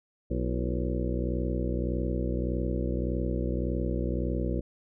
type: harmonic tone with a mistuned harmonic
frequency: 61.74 Hz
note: B1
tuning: in tune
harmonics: 1 / 2 / 3 / 4 / 5 / 6 / 7 / 8 / 9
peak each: -30 / -35 / -35 / -36 / -36 / -39 / -43 / -38 / -41 dBFS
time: 0.3-4.61 s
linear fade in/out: 10 ms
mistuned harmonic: 5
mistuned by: +110 cents
effects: none